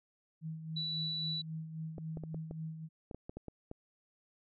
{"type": "tone with tremolo", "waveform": "sine", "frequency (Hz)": 159.5, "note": "D#3", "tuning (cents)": 43, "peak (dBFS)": -37, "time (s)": [0.41, 2.89], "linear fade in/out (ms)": 50, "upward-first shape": "sine", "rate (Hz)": 3.7, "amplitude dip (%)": 55}
{"type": "tone", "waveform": "sine", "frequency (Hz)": 3949, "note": "B7", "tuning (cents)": -1, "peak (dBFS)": -35, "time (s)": [0.76, 1.42], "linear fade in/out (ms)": 10}
{"type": "clicks", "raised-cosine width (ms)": 2, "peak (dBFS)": -30, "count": 11, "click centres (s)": [1.982, 2.172, 2.237, 2.345, 2.511, 3.112, 3.146, 3.295, 3.37, 3.483, 3.714]}
{"effects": []}